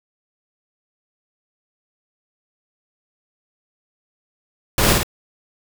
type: noise with echo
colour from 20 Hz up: pink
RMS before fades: -17 dBFS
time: 4.78-4.93 s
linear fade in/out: 2 ms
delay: 51 ms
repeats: 2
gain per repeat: -2 dB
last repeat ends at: 5.032 s
effects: none